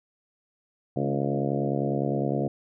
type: harmonic tone with a mistuned harmonic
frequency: 69.8 Hz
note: C#2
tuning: 13 cents sharp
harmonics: 2 / 3 / 4 / 5 / 6 / 7 / 8 / 9 / 10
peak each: -29 / -31 / -32 / -33 / -34 / -34 / -35 / -36 / -36 dBFS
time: 0.96-2.48 s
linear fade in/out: 5 ms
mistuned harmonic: 4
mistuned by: +23 cents
effects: none